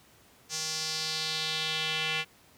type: tone with band-pass filter sweep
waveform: square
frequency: 157.5 Hz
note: D#3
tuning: 21 cents sharp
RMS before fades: -32 dBFS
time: 0.49-2.25 s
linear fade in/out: 50 ms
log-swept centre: 6000 to 2700 Hz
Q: 2.7
effects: pink hiss -59 dBFS RMS until 2.57 s + high-pass 80 Hz 12 dB/octave